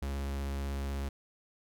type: tone with vibrato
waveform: 45% pulse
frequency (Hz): 69.3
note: C#2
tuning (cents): 0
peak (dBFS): -33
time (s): 0.02-1.09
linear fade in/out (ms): 5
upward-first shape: sine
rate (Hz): 16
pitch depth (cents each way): 15
effects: none